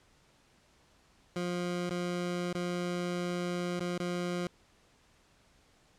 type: tone with dropouts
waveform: 20% pulse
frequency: 176.7 Hz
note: F3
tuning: 21 cents sharp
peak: -27 dBFS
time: 1.36-4.47 s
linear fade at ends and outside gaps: 2 ms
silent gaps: 1.894-1.908 / 2.528-2.549 / 3.795-3.805 / 3.979-4 s
effects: pink hiss -65 dBFS RMS until 5.98 s + low-pass 8000 Hz 12 dB/octave